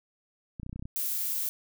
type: clicks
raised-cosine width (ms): 5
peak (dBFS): -26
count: 9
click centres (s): 0.598 / 0.632 / 0.664 / 0.695 / 0.729 / 0.76 / 0.795 / 0.825 / 0.855
type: noise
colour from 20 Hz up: violet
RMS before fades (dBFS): -31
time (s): 0.96-1.49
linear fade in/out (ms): 0
effects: none